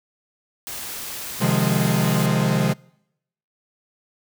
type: noise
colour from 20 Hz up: white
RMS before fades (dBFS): -32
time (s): 0.67-2.26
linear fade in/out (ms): 0
type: chord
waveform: 45% pulse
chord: F minor seventh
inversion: second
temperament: equal with one note detuned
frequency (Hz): 130.81 / 152.98 / 174.61 / 207.7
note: C3 / Eb3 / F3 / Ab3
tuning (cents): 0 / -29 / 0 / 0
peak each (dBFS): -23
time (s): 1.4-2.74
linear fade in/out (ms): 20
effects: noise-tail reverb RT60 0.8 s tail -26 dB re dry